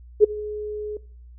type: tone with ADSR envelope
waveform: sine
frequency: 421.3 Hz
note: G#4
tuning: 25 cents sharp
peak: -6 dBFS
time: 0.2-0.97 s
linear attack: 39 ms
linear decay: 9 ms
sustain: -21 dB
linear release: 3 ms
effects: noise-tail reverb RT60 0.5 s tail -21 dB re dry + added 60 Hz sine -42 dBFS peak until 1.38 s